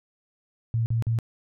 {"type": "tone bursts", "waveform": "sine", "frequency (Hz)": 114.6, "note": "A#2", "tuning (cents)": -29, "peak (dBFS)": -21, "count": 3, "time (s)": [0.74, 1.188], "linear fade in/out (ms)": 0, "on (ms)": 120, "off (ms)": 44, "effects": []}